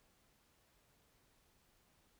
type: silence
effects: pink hiss -73 dBFS RMS until 2.19 s